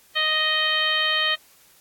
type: harmonic tone with a mistuned harmonic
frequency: 622.3 Hz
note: D#5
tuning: in tune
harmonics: 1 / 2 / 3 / 4 / 5 / 6 / 7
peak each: -33 / -29 / -24 / -30 / -23 / -30 / -33 dBFS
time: 0.15-1.36 s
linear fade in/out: 20 ms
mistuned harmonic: 7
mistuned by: -31 cents
effects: white hiss -55 dBFS RMS until 1.8 s + AAC 64 kbps